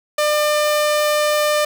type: tone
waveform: sawtooth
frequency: 599 Hz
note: D5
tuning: 34 cents sharp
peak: -11 dBFS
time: 0.18-1.65 s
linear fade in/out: 5 ms
effects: none